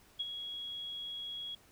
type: tone with ADSR envelope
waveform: sine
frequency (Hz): 3322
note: G#7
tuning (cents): 0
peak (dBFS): -31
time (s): 0.19-1.55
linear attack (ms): 14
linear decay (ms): 31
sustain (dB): -8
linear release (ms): 4
effects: pink hiss -63 dBFS RMS until 1.71 s